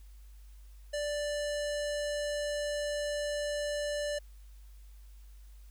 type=tone with low-pass filter; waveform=square; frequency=587.3 Hz; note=D5; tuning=in tune; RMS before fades=-34 dBFS; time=0.93-4.19 s; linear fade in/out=10 ms; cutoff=8100 Hz; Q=1.4; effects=added 50 Hz sine -49 dBFS peak until 5.7 s + white hiss -67 dBFS RMS until 5.7 s